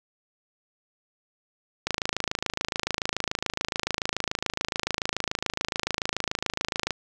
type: click train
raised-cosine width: 0.2 ms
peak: -8 dBFS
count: 137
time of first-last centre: 1.87-6.907 s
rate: 27 Hz
effects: none